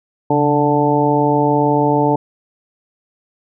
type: harmonic tone with a mistuned harmonic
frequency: 146.83 Hz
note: D3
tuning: in tune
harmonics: 1 / 2 / 3 / 4 / 5 / 6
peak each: -20 / -17 / -18 / -21 / -22 / -17 dBFS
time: 0.3-2.16 s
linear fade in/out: 5 ms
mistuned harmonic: 1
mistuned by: -75 cents
effects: none